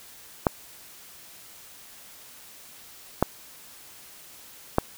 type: clicks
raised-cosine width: 1 ms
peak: -4 dBFS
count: 3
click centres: 0.468 / 3.226 / 4.784 s
effects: white hiss -48 dBFS RMS until 4.97 s